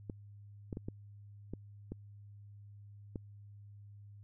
clicks, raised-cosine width 3 ms, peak -27 dBFS, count 7, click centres 0.098 / 0.728 / 0.771 / 0.885 / 1.536 / 1.92 / 3.158 s, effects added 102 Hz sine -51 dBFS peak until 4.23 s

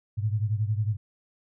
sine beating tone pair, 104.2 / 115.2 Hz, G#2 / A#2, +6 / -20 cents, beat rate 11 Hz, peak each -25 / -29 dBFS, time 0.17-0.97 s, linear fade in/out 20 ms, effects none

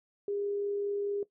sine tone with amplitude modulation, 405.3 Hz, G#4, 42 cents flat, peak -29 dBFS, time 0.28-1.23 s, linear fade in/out 2 ms, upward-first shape sine, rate 44.6 Hz, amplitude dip 25%, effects noise-tail reverb RT60 0.1 s tail -17 dB re dry

